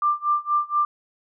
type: tone with tremolo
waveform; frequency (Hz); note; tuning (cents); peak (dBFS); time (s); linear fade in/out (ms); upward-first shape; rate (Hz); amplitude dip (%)
sine; 1186; D6; +17; -16; 0.02-0.85; 2; sine; 4.2; 95
effects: none

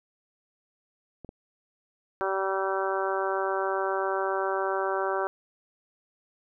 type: clicks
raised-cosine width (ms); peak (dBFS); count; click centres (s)
2; -28; 2; 1.247 / 1.291
type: harmonic tone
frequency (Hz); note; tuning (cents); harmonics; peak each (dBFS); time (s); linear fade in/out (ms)
192.6; G3; -30; 2 / 3 / 4 / 5 / 6 / 7 / 8; -30 / -32 / -33 / -34 / -35 / -35 / -36; 2.21-5.27; 0
effects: none

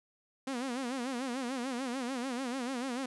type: tone with vibrato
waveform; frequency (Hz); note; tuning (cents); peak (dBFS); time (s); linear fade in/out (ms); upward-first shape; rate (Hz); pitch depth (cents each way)
sawtooth; 254; B3; +49; -30; 0.47-3.06; 5; sine; 6.8; 130
effects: resampled to 24000 Hz

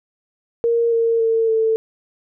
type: tone with pitch steps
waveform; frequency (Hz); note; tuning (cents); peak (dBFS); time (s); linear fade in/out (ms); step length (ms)
sine; 466.2 / 459 / 451.9 / 444.9; A#4 / A#4 / A4 / A4; 0 / -27 / +46 / +19; -14; 0.64-1.76; 0; 280
effects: none

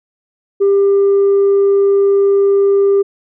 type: tone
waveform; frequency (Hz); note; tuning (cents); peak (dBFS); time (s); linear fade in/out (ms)
sine; 397.3; G4; +23; -6; 0.6-3.03; 20
effects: tanh soft clip ceiling -6 dBFS

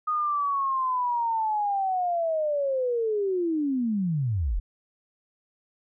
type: linear sweep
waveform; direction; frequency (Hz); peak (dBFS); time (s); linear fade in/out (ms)
sine; down; 1243 to 34.6; -23; 0.07-4.6; 10
effects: none

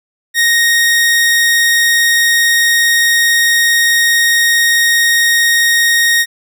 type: tone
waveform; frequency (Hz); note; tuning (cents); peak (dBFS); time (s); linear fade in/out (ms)
sawtooth; 1864.7; A#6; 0; -5; 0.34-6.26; 50
effects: none

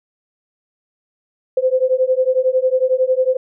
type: beating tone pair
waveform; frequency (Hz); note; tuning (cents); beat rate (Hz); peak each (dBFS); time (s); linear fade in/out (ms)
sine; 510 / 521; C5 / C5; -44 / -7; 11; -16; 1.57-3.37; 5
effects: none

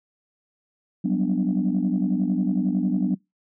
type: chord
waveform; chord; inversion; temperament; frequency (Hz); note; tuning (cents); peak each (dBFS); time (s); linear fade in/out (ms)
sine; G major seventh; third; equal; 185 / 196 / 246.9 / 293.7; F#3 / G3 / B3 / D4; 0 / 0 / 0 / 0; -23 / -25 / -25 / -26; 1.04-3.15; 10
effects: noise-tail reverb RT60 0.2 s tail -25 dB re dry + tanh soft clip ceiling -13 dBFS

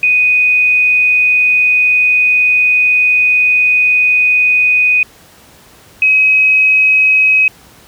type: tone pair in turn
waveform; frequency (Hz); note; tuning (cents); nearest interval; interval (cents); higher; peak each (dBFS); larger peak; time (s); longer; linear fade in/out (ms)
sine; 2489 / 2541; D#7 / D#7; 0 / +36; unison; 36; second; -7 / -6; second; 0.03-5.03 / 6.02-7.48; first; 2
effects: pink hiss -42 dBFS RMS until 7.87 s + high-pass 60 Hz 12 dB/octave

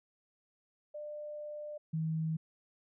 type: tone pair in turn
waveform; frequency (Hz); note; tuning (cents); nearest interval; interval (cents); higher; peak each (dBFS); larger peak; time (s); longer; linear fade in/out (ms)
sine; 597 / 159.69; D5 / D#3; +28 / +45; octave + major seventh; 2283; first; -40 / -31; second; 0.94-1.78 / 1.93-2.37; first; 10
effects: none

